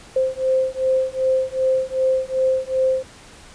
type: beating tone pair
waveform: sine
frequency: 521 / 523.6 Hz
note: C5 / C5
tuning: -7 / +1 cents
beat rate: 2.6 Hz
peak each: -20 dBFS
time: 0.16-3.03 s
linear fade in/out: 5 ms
effects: pink hiss -44 dBFS RMS until 3.54 s + resampled to 22050 Hz